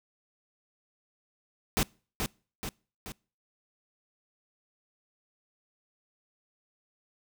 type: noise with echo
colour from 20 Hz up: pink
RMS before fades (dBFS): -26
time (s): 1.77-1.83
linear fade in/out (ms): 0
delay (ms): 430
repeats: 3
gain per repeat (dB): -5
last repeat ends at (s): 3.12
effects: noise-tail reverb RT60 0.4 s tail -26 dB re dry